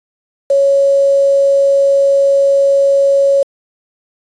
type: tone with quantisation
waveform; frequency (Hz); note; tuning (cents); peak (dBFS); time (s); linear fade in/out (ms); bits
sine; 554.4; C#5; 0; -7; 0.5-3.43; 5; 5
effects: resampled to 22050 Hz